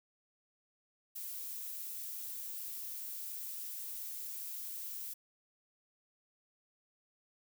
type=noise; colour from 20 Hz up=violet; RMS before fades=-43 dBFS; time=1.15-5.14 s; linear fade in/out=10 ms; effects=none